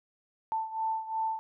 sine beating tone pair, 886 / 888.8 Hz, A5 / A5, +12 / +17 cents, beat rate 2.8 Hz, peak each -31 / -35 dBFS, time 0.52-1.39 s, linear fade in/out 0 ms, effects none

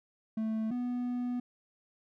triangle tone pair in turn, 220.2 / 245.8 Hz, A3 / B3, +2 / -8 cents, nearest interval major second, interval 190 cents, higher second, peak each -28 / -29 dBFS, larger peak first, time 0.37-0.71 / 0.71-1.4 s, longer second, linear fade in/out 5 ms, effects none

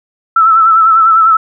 sine tone with vibrato, 1318.5 Hz, E6, in tune, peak -4 dBFS, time 0.36-1.37 s, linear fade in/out 5 ms, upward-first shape triangle, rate 10 Hz, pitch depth 59 cents each way, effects none

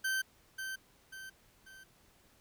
40% pulse tone with echo, 1550 Hz, G6, 20 cents flat, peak -30 dBFS, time 0.04-0.22 s, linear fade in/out 10 ms, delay 540 ms, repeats 3, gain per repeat -7 dB, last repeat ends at 1.84 s, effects pink hiss -66 dBFS RMS until 2.4 s

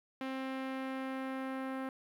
sawtooth tone with low-pass filter sweep, 264.3 Hz, C4, 18 cents sharp, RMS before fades -39 dBFS, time 0.21-1.89 s, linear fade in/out 2 ms, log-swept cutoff 2800 to 1700 Hz, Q 1.2, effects 11-bit

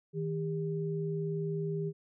sine tone pair together, 159.1 / 400.9 Hz, D#3 / G4, +39 / +39 cents, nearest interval octave + major third, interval 1600 cents, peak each -33 / -35 dBFS, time 0.13-1.93 s, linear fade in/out 50 ms, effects none

